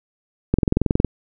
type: click train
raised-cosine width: 3 ms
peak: -3 dBFS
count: 12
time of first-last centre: 0.54-1.047 s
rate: 21.7 Hz
effects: none